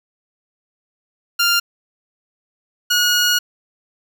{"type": "tone pair in turn", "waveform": "15% pulse", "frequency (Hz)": [1396.9, 1446.4], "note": ["F6", "F#6"], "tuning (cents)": [0, -40], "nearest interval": "minor second", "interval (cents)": 60, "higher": "second", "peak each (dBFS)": -7, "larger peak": "neither", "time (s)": [[1.39, 1.6], [2.9, 3.39]], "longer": "second", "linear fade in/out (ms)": 10, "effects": []}